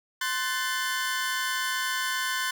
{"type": "chord", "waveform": "sawtooth", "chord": "F# diminished", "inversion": "second", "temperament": "equal with one note detuned", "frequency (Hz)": [1046.5, 1509.3, 1760], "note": ["C6", "F#6", "A6"], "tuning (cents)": [0, 34, 0], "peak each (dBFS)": [-28, -27, -28], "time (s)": [0.21, 2.51], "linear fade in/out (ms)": 5, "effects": []}